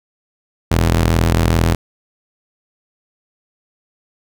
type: ring-modulated tone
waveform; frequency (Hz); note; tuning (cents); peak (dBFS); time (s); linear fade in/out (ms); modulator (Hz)
sawtooth; 82.41; E2; 0; -5; 0.71-1.75; 5; 22.4
effects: none